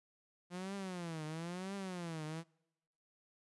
sawtooth tone with vibrato, 174.61 Hz, F3, in tune, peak -37 dBFS, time 0.5-2.44 s, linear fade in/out 50 ms, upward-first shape triangle, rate 1 Hz, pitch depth 240 cents each way, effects noise-tail reverb RT60 0.9 s tail -26 dB re dry + resampled to 24000 Hz

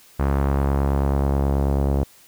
sawtooth tone with low-pass filter sweep, 69.3 Hz, C#2, in tune, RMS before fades -20 dBFS, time 0.19-2.04 s, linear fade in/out 10 ms, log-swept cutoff 1300 to 640 Hz, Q 1.2, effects white hiss -51 dBFS RMS until 2.27 s

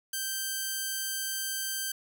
5% pulse tone, 1563 Hz, G6, 6 cents flat, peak -20 dBFS, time 0.13-1.92 s, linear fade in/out 5 ms, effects none

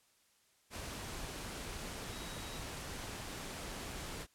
sine tone in noise, 3834 Hz, A#7, 48 cents sharp, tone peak -54 dBFS, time 2.09-2.61 s, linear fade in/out 50 ms, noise pink, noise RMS -44 dBFS, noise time 0.7-4.27 s, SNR -13 dB, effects white hiss -71 dBFS RMS until 4.34 s + low-pass 11000 Hz 12 dB/octave

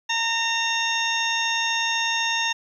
harmonic tone, 916 Hz, A#5, 31 cents flat, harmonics 1 / 2 / 3 / 4 / 6 / 7, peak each -28 / -27 / -27 / -27 / -33 / -33 dBFS, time 0.09-2.53 s, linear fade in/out 10 ms, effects 9-bit

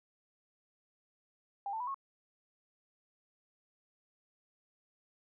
sine tone with pitch steps, 800 / 887.7 / 984.9 / 1092.8 Hz, G5 / A5 / B5 / C#6, +35 / +15 / -5 / -25 cents, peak -35 dBFS, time 1.66-1.944 s, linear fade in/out 2 ms, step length 71 ms, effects none

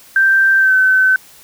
sine tone with pitch glide, 1568 to 1525.1 Hz, G6 to G6, 0 to -48 cents, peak -8 dBFS, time 0.16-1.16 s, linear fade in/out 2 ms, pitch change -48 cents, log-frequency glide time 0.58-0.74 s, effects white hiss -43 dBFS RMS until 1.43 s

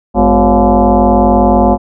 sine tone with frequency modulation, 251.4 Hz, B3, 31 cents sharp, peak -5 dBFS, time 0.14-1.78 s, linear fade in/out 50 ms, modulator 153 Hz, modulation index 4.1, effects none

